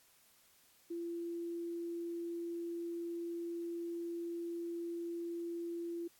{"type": "tone", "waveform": "sine", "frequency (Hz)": 340.5, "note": "F4", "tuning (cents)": -44, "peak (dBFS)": -38, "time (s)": [0.9, 6.08], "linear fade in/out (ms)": 10, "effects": ["white hiss -67 dBFS RMS until 6.19 s", "AAC 64 kbps"]}